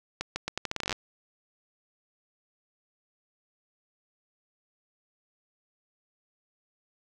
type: accelerating click train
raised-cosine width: 0.2 ms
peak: -13 dBFS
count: 15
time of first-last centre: 0.21-0.927 s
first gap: 150 ms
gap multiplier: 0.8
effects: none